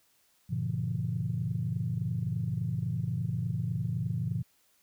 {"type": "chord", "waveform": "sine", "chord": "G diminished seventh", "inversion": "none", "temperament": "just", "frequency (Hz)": [98, 117.6, 141.12, 169.34], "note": ["G2", "Bb2", "Db3", "Fb3"], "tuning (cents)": [0, 16, 31, 47], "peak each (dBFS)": [-37, -32, -35, -34], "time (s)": [0.49, 4.43], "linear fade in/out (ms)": 20, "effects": ["tanh soft clip ceiling -19 dBFS", "white hiss -68 dBFS RMS until 4.82 s"]}